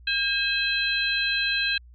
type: harmonic tone with a mistuned harmonic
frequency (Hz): 806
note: G5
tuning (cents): +48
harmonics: 2 / 3 / 4 / 5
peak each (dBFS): -27 / -27 / -31 / -27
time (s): 0.07-1.78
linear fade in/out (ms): 5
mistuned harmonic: 3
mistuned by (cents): +110
effects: added 60 Hz sine -46 dBFS peak until 1.94 s